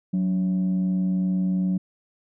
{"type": "tone pair together", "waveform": "sine", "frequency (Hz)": [185, 287.7], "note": ["F#3", "D4"], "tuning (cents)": [0, -36], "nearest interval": "minor sixth", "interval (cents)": 764, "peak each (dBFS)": [-19, -31], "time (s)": [0.13, 1.78], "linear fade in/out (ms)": 10, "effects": ["tanh soft clip ceiling -17 dBFS"]}